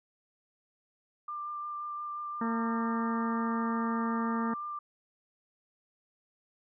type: tone with vibrato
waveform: sine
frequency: 1190 Hz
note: D6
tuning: 22 cents sharp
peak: -35 dBFS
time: 1.28-4.79 s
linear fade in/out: 5 ms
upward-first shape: sine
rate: 5.7 Hz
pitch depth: 11 cents each way
type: harmonic tone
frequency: 228.4 Hz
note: A#3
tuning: 35 cents flat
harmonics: 1 / 2 / 3 / 4 / 5 / 6 / 7 / 8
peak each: -30 / -40 / -46 / -38 / -50 / -44 / -46 / -47 dBFS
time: 2.41-4.54 s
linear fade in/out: 5 ms
effects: none